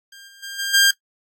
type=tone with level steps; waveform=15% pulse; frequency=1599 Hz; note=G6; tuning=34 cents sharp; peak=-34 / -38 / -24 / -16 / -5 dBFS; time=0.12-0.91 s; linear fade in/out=5 ms; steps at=0.27 / 0.42 / 0.58 / 0.73 s; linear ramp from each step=20 ms; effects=noise-tail reverb RT60 0.1 s tail -20 dB re dry + AAC 64 kbps